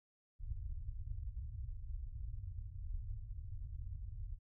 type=low-pass noise; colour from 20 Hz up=pink; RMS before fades=-44 dBFS; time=0.39-4.39 s; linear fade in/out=20 ms; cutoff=110 Hz; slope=48 dB/octave; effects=none